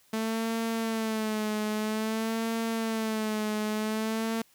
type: tone with vibrato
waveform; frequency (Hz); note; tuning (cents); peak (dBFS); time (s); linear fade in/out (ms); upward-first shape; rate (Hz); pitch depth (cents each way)
sawtooth; 220; A3; 0; -24; 0.13-4.42; 5; sine; 0.51; 56
effects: white hiss -63 dBFS RMS until 4.54 s